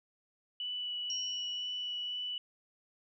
sine tone with vibrato, 2960 Hz, F#7, in tune, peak -35 dBFS, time 0.6-2.38 s, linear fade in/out 2 ms, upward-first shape sine, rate 2 Hz, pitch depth 9 cents each way
sine tone with exponential decay, 5600 Hz, F8, 4 cents sharp, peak -35 dBFS, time 1.1-2.3 s, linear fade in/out 1 ms, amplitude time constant 260 ms
effects none

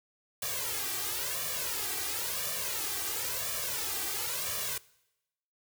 white noise with flanger, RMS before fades -34 dBFS, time 0.42-4.78 s, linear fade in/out 5 ms, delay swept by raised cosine 1.7 to 2.57 ms, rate 0.97 Hz, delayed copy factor +0.95, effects noise-tail reverb RT60 0.9 s tail -22 dB re dry + high-pass 60 Hz 12 dB/octave

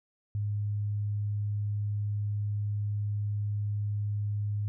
sine tone, 103.5 Hz, G#2, 5 cents flat, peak -28 dBFS, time 0.35-4.68 s, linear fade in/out 0 ms, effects none

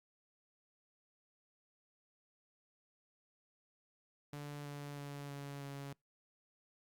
sawtooth tone with pitch steps, 145.5 / 144.08 / 142.67 / 141.28 / 139.9 Hz, D3 / D3 / D3 / C#3 / C#3, -16 / -33 / -50 / +33 / +16 cents, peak -40 dBFS, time 4.33-5.93 s, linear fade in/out 2 ms, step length 320 ms, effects noise-tail reverb RT60 0.2 s tail -26 dB re dry + Opus 48 kbps

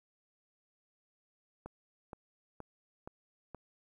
click train, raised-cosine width 1 ms, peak -30 dBFS, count 5, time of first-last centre 1.66-3.547 s, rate 2.12 Hz, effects 11-bit

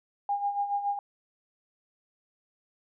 sine tone with tremolo, 810 Hz, G#5, 43 cents flat, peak -24 dBFS, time 0.29-0.99 s, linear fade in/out 2 ms, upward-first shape sine, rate 7.1 Hz, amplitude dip 65%, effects none

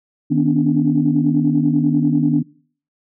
sine tone cluster, 155.1 / 245.3 / 283.6 / 293.8 Hz, D#3 / B3 / C#4 / D4, -5 / -12 / +40 / +1 cents, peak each -18 dBFS, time 0.3-2.43 s, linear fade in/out 20 ms, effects noise-tail reverb RT60 0.5 s tail -22 dB re dry + tanh soft clip ceiling -3 dBFS

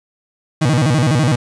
35% pulse tone with vibrato, 137.7 Hz, C#3, 11 cents flat, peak -10 dBFS, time 0.61-1.36 s, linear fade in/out 10 ms, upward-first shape square, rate 12 Hz, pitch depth 230 cents each way, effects resampled to 22050 Hz + 8-bit

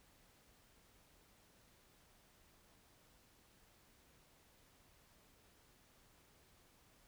silence, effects pink hiss -69 dBFS RMS until 7.07 s

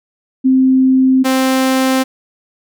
sine / sawtooth tone pair in turn, 261.3 / 262.2 Hz, C4 / C4, -2 / +4 cents, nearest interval unison, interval 6 cents, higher second, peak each -7 dBFS, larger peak neither, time 0.44-1.24 / 1.24-2.04 s, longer neither, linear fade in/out 20 ms, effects none

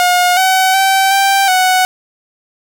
sawtooth tone with pitch steps, 717 / 755 / 772 / 784 / 742 Hz, F5 / F#5 / G5 / G5 / F#5, +45 / +35 / -27 / 0 / +5 cents, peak -5 dBFS, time 0-1.85 s, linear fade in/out 0 ms, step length 370 ms, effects none

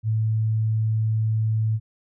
sine tone, 110 Hz, A2, in tune, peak -19 dBFS, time 0.03-1.8 s, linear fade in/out 50 ms, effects none

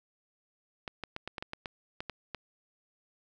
clicks, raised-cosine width 0.3 ms, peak -21 dBFS, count 11, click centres 0.878 / 1.037 / 1.164 / 1.276 / 1.382 / 1.425 / 1.534 / 1.658 / 2.005 / 2.097 / 2.347 s, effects none

